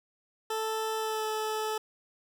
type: tone with pitch glide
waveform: 20% pulse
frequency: 440 to 433.7 Hz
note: A4 to A4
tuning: 0 to -25 cents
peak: -25 dBFS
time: 0.5-1.78 s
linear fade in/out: 5 ms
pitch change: -25 cents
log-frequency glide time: 0.98-1.27 s
effects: none